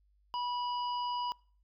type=harmonic tone; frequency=978 Hz; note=B5; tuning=17 cents flat; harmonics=1 / 3 / 5; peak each=-33 / -43 / -47 dBFS; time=0.34-1.32 s; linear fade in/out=0 ms; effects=noise-tail reverb RT60 0.5 s tail -25 dB re dry + added 50 Hz sine -66 dBFS peak until 1.63 s